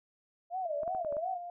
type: tone with vibrato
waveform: sine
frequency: 661 Hz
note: E5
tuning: 5 cents sharp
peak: -32 dBFS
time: 0.5-1.39 s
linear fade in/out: 50 ms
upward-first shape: sine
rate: 2.8 Hz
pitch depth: 240 cents each way
type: tone with pitch glide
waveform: sine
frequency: 650 to 700.7 Hz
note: E5 to F5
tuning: -24 to +6 cents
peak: -39 dBFS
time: 0.65-1.5 s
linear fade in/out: 2 ms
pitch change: +130 cents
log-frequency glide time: 1.2-1.3 s
type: clicks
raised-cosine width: 1 ms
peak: -32 dBFS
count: 6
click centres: 0.833 / 0.878 / 0.949 / 1.048 / 1.125 / 1.168 s
effects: none